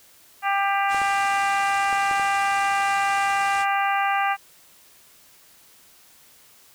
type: harmonic tone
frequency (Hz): 396.6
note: G4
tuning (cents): +20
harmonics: 2 / 3 / 4 / 5 / 6 / 7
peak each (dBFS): -22 / -26 / -28 / -30 / -32 / -33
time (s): 0.42-4.37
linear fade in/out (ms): 50
type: low-pass noise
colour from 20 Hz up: white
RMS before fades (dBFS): -38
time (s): 0.88-3.66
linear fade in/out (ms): 50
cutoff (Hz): 9400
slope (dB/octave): 48
type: clicks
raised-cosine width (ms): 1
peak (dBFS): -21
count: 5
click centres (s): 0.946 / 1.017 / 1.928 / 2.112 / 2.197
effects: white hiss -53 dBFS RMS until 6.74 s